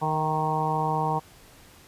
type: harmonic tone with a mistuned harmonic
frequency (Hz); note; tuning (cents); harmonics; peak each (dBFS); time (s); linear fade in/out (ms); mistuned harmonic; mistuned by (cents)
155.56; D#3; 0; 1 / 2 / 3 / 4 / 5 / 6 / 7; -29 / -37 / -33 / -37 / -28 / -28 / -33; 0.01-1.2; 20; 4; +46
effects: pink hiss -52 dBFS RMS until 1.87 s + resampled to 32000 Hz